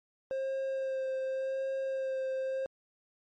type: tone with vibrato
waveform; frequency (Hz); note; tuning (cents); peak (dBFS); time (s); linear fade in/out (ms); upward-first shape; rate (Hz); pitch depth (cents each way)
triangle; 531; C5; +25; -29; 0.31-2.66; 0; sine; 0.88; 15
effects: MP3 32 kbps

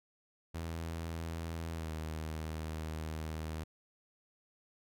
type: tone with pitch glide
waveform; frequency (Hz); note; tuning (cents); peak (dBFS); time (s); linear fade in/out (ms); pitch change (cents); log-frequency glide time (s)
sawtooth; 82.41 to 78.87; E2 to D#2; 0 to +24; -34; 0.54-3.64; 10; -76; 1.74-1.91
effects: none

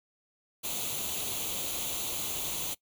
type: noise with comb filter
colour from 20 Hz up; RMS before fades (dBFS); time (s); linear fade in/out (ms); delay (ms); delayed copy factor
white; -34; 0.63-2.75; 20; 0.29; +0.7
effects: noise-tail reverb RT60 0.1 s tail -22 dB re dry

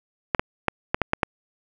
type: clicks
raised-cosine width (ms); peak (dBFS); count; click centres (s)
0.5; -4; 7; 0.348 / 0.395 / 0.683 / 0.945 / 1.017 / 1.134 / 1.232
effects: none

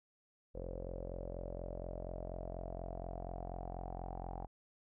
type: tone with low-pass filter sweep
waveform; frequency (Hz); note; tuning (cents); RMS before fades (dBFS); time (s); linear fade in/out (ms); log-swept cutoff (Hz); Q
sawtooth; 44.16; F1; +20; -44; 0.54-4.47; 20; 520 to 790; 7.8
effects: none

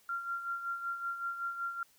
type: tone with tremolo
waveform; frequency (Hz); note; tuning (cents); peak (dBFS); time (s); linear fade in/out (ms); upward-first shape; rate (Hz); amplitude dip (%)
sine; 1381; F6; -20; -32; 0.09-1.83; 2; sine; 5.3; 60
effects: white hiss -66 dBFS RMS until 1.98 s

